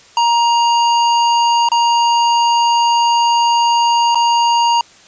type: tone with dropouts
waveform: square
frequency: 940 Hz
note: A#5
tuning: 14 cents sharp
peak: -11 dBFS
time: 0.17-4.81 s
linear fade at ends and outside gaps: 2 ms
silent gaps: 1.688-1.717 / 4.147-4.155 s
effects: white hiss -44 dBFS RMS until 5.07 s + resampled to 16000 Hz